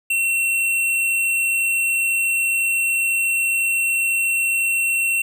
square tone, 2717 Hz, F7, 48 cents flat, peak -18 dBFS, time 0.1-5.22 s, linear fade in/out 5 ms, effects none

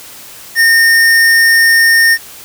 square tone, 1829 Hz, A#6, 33 cents flat, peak -6 dBFS, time 0.55-2.18 s, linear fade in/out 50 ms, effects white hiss -33 dBFS RMS until 2.44 s

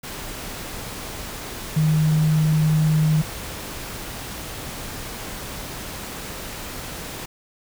sine tone in noise, 155.56 Hz, D#3, in tune, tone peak -15 dBFS, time 1.76-3.22 s, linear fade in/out 10 ms, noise pink, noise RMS -33 dBFS, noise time 0.03-7.26 s, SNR +15 dB, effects none

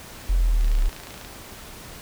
sine linear sweep, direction down, 44.39 to 33.78 Hz, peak -16 dBFS, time 0.29-0.89 s, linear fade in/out 10 ms
click train, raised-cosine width 0.2 ms, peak -22 dBFS, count 19, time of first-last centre 0.61-1.248 s, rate 28.2 Hz
effects pink hiss -41 dBFS RMS until 2.01 s

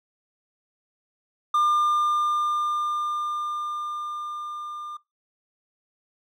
triangle tone with level ramp, 1200 Hz, D6, 37 cents sharp, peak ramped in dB -16 to -32 dBFS, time 1.54-4.97 s, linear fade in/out 5 ms, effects noise-tail reverb RT60 0.2 s tail -20 dB re dry

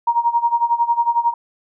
sine tone with tremolo, 940 Hz, A#5, 14 cents sharp, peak -11 dBFS, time 0.07-1.34 s, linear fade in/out 5 ms, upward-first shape sine, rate 11 Hz, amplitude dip 85%, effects none

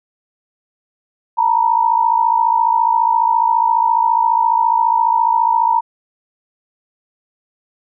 sine tone pair together, 905.4 / 960 Hz, A5 / B5, +49 / -49 cents, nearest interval minor second, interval 102 cents, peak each -14 dBFS, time 1.37-5.81 s, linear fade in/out 20 ms, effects none

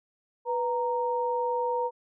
sine tone pair together, 492.7 / 930.1 Hz, B4 / A#5, -4 / -4 cents, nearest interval major seventh, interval 1100 cents, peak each -28 dBFS, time 0.45-1.91 s, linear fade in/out 50 ms, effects none

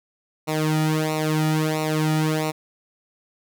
sawtooth tone with flanger, 155.56 Hz, D#3, in tune, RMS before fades -22 dBFS, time 0.47-2.52 s, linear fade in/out 20 ms, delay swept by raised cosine 0.61 to 1.91 ms, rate 1.5 Hz, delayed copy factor -0.9, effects none

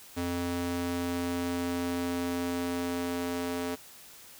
square tone with high-pass filter sweep, 87.31 Hz, F2, in tune, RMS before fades -32 dBFS, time 0.16-3.76 s, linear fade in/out 20 ms, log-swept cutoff 180 to 320 Hz, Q 1.7, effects white hiss -51 dBFS RMS until 4.39 s

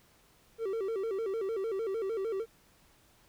triangle tone with vibrato, 418.4 Hz, G#4, 13 cents sharp, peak -29 dBFS, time 0.58-2.46 s, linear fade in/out 50 ms, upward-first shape square, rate 6.6 Hz, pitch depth 140 cents each way, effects pink hiss -64 dBFS RMS until 3.28 s

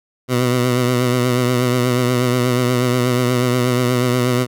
15% pulse tone with vibrato, 124.3 Hz, B2, 12 cents sharp, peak -8 dBFS, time 0.28-4.47 s, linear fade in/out 50 ms, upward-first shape triangle, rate 8.3 Hz, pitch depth 50 cents each way, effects none

